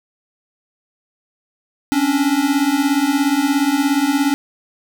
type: beating tone pair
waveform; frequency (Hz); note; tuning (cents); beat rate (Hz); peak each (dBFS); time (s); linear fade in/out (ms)
square; 270.9 / 287.9; C#4 / D4; -40 / -34; 17; -19 / -17; 1.92-4.34; 0
effects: none